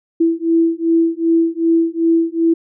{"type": "beating tone pair", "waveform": "sine", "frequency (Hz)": [329.6, 332.2], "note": ["E4", "E4"], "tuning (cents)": [0, 13], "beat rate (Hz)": 2.6, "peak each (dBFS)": -15, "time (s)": [0.2, 2.54], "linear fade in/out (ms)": 10, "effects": []}